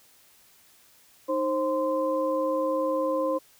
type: tone cluster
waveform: sine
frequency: 310.2 / 530 / 1034 Hz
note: D#4 / C5 / C6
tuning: -5 / +22 / -21 cents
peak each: -30 / -25 / -31 dBFS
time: 1.28-3.39 s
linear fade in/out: 20 ms
effects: white hiss -58 dBFS RMS until 3.59 s